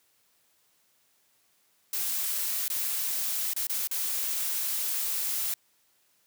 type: noise with dropouts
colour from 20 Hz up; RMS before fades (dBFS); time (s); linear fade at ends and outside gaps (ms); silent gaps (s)
blue; -30; 1.93-5.54; 2; 2.681-2.7 / 3.535-3.563 / 3.67-3.696 / 3.873-3.912
effects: white hiss -68 dBFS RMS until 6.26 s + high-pass 80 Hz 12 dB/octave